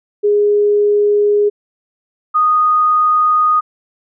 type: tone pair in turn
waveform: sine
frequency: 413.3 / 1238.5 Hz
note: G#4 / D#6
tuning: -8 / -8 cents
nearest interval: octave + perfect fifth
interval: 1900 cents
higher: second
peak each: -9 dBFS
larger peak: neither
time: 0.23-1.5 / 2.34-3.61 s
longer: neither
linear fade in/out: 20 ms
effects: none